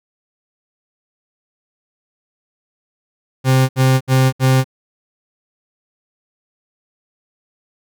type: tone bursts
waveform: 40% pulse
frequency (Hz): 131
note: C3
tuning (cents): +2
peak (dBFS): -9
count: 4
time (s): 3.44-4.644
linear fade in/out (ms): 50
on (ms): 250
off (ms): 68
effects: none